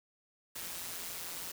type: noise with amplitude modulation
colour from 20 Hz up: white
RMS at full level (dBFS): -39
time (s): 0.55-1.52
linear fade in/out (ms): 10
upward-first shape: sine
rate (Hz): 173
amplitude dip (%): 65
effects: none